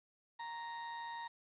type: tone with amplitude modulation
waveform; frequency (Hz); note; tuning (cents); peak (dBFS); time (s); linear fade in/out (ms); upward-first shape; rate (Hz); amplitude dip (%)
35% pulse; 932.3; A#5; 0; -39; 0.39-1.28; 10; sine; 159; 35
effects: resampled to 8000 Hz + 11-bit